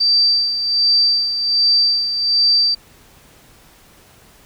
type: tone with tremolo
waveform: sine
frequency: 4663 Hz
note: D8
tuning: 13 cents flat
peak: -10 dBFS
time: 0-2.75 s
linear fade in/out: 10 ms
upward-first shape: sine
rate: 1.3 Hz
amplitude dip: 60%
effects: pink hiss -48 dBFS RMS until 4.45 s